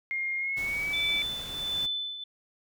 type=tone with pitch glide; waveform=sine; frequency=2128 to 2307 Hz; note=C7 to D7; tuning=+29 to -31 cents; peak=-28 dBFS; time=0.11-1.22 s; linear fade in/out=0 ms; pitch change=+140 cents; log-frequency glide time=0.37-0.95 s
type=noise; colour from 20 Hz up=pink; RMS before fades=-43 dBFS; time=0.56-1.87 s; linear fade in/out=20 ms
type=tone with tremolo; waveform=sine; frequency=3510 Hz; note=A7; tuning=5 cents flat; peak=-26 dBFS; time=0.93-2.24 s; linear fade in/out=5 ms; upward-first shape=triangle; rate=1.4 Hz; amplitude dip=75%
effects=none